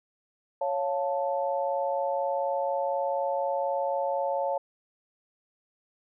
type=chord; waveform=sine; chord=Db augmented; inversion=none; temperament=equal; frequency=554.4 / 698.5 / 880 Hz; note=Db5 / F5 / A5; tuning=0 / 0 / 0 cents; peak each=-28 / -32 / -31 dBFS; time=0.61-4.58 s; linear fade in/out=5 ms; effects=none